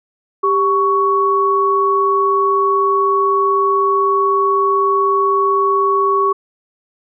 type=tone pair together; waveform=sine; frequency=394.6 / 1116 Hz; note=G4 / C#6; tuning=+11 / +11 cents; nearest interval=octave + tritone; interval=1800 cents; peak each=-16 / -13 dBFS; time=0.43-6.33 s; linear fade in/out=10 ms; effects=none